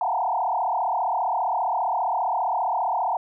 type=tone with frequency modulation; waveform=sine; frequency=826 Hz; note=G#5; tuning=10 cents flat; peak=-21 dBFS; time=0.01-3.17 s; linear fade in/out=2 ms; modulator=35 Hz; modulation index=3.8; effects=none